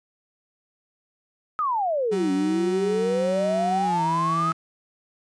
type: exponential two-way sweep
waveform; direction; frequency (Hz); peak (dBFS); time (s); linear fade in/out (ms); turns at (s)
sine; down then up; 1291 to 277.2 to 1291; -21; 1.59-4.52; 0; 2.32
type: tone with pitch glide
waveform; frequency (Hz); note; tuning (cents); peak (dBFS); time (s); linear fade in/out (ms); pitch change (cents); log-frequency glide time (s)
35% pulse; 188.3 to 164.87; F#3 to E3; +31 to +1; -25; 2.11-4.53; 20; -230; 3.84-4.02
effects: resampled to 22050 Hz